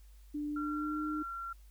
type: tone with pitch glide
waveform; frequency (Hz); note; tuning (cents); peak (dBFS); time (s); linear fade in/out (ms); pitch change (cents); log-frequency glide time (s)
sine; 295.4 to 304.9; D4 to D#4; +10 to -35; -34; 0.34-1.23; 10; +55; 0.48-1.02
type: tone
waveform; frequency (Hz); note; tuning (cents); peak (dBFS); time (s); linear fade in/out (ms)
sine; 1368; F6; -36; -38; 0.56-1.53; 5
effects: added 50 Hz sine -53 dBFS peak until 1.7 s + white hiss -69 dBFS RMS until 1.7 s